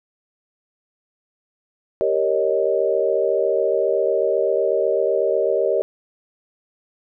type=chord; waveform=sine; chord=Eb dominant seventh; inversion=first; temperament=equal; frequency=392 / 466.2 / 554.4 / 622.3 Hz; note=G4 / Bb4 / Db5 / Eb5; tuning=0 / 0 / 0 / 0 cents; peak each=-22 dBFS; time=2.01-5.82 s; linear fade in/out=0 ms; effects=none